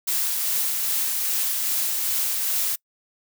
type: noise with tremolo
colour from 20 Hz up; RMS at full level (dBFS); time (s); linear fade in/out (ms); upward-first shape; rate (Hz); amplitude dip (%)
blue; -23; 0.07-2.76; 10; sine; 2.5; 25
effects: noise-tail reverb RT60 0.1 s tail -26 dB re dry